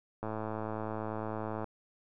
click train, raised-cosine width 1 ms, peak -23 dBFS, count 155, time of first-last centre 0.23-1.643 s, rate 109 Hz, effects none

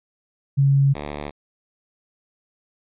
sine / 5% pulse tone pair in turn, 138.4 / 73.52 Hz, C#3 / D2, -2 / +2 cents, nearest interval major seventh, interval 1096 cents, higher first, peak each -13 / -18 dBFS, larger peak first, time 0.57-0.94 / 0.94-1.31 s, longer neither, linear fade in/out 20 ms, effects resampled to 8000 Hz

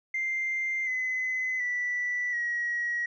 sine tone with pitch steps, 2093 / 2029 / 1966.4 / 1906 Hz, C7 / B6 / B6 / A#6, 0 / +46 / -8 / +38 cents, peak -26 dBFS, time 0.14-3.06 s, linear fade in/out 5 ms, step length 730 ms, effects tanh soft clip ceiling -23 dBFS

